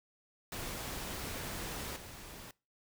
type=noise with level steps; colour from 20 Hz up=pink; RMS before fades=-41 / -49 dBFS; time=0.52-2.51 s; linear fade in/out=2 ms; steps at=1.96 s; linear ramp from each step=5 ms; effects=noise-tail reverb RT60 0.3 s tail -23 dB re dry